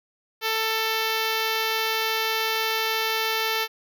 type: tone with notch filter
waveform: 5% pulse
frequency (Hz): 443.5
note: A4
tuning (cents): +14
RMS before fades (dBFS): -25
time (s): 0.41-3.68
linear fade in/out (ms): 50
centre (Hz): 7900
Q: 0.96
effects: none